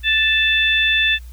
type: harmonic tone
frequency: 880 Hz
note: A5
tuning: in tune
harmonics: 2 / 3 / 4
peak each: -18 / -18 / -18 dBFS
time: 0.03-1.19 s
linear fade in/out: 50 ms
effects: added 60 Hz sine -33 dBFS peak until 1.32 s + white hiss -52 dBFS RMS until 1.32 s